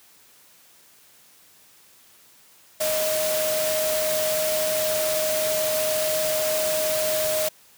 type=tone in noise; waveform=sine; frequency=622.3 Hz; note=D#5; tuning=in tune; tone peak=-23 dBFS; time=2.8-7.49 s; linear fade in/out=10 ms; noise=white; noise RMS=-27 dBFS; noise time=2.8-7.49 s; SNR=+1 dB; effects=white hiss -54 dBFS RMS until 7.77 s + high-pass 80 Hz 12 dB/octave